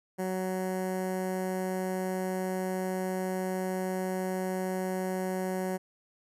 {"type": "tone with notch filter", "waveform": "15% pulse", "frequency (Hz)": 186.3, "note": "F#3", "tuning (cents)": 12, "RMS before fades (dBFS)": -32, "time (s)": [0.18, 5.78], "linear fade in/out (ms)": 20, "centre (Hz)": 3600, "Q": 0.52, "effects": ["resampled to 32000 Hz"]}